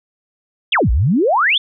sine exponential two-way sweep, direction down then up, 3663 to 51.4 to 3663 Hz, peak -11 dBFS, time 0.72-1.58 s, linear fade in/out 5 ms, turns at 0.91 s, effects none

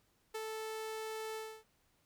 sawtooth tone with ADSR envelope, 439 Hz, A4, 4 cents flat, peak -34 dBFS, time 0.34-1.64 s, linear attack 11 ms, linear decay 39 ms, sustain -2 dB, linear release 280 ms, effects pink hiss -74 dBFS RMS until 2.05 s

